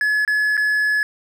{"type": "tone with dropouts", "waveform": "triangle", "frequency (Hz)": 1704, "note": "G#6", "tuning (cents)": 44, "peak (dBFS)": -14, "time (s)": [0.01, 1.03], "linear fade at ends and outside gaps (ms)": 1, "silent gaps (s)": [[0.25, 0.277], [0.569, 0.576]], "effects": []}